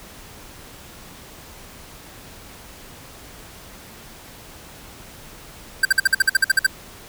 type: tone bursts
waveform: square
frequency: 1568 Hz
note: G6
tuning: in tune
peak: -12 dBFS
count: 12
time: 5.83-6.666 s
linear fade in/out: 5 ms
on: 22 ms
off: 52 ms
effects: pink hiss -42 dBFS RMS until 7.08 s